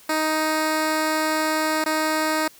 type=tone with dropouts; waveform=10% pulse; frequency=312.2 Hz; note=D#4; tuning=6 cents sharp; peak=-12 dBFS; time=0.09-2.48 s; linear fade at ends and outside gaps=5 ms; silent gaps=1.842-1.86 s; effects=white hiss -50 dBFS RMS until 2.59 s